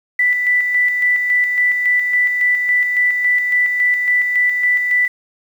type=tone with tremolo; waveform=sine; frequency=1979 Hz; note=B6; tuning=3 cents sharp; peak=-11 dBFS; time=0.19-5.08 s; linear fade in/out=5 ms; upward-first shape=square; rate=3.6 Hz; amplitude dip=40%; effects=7-bit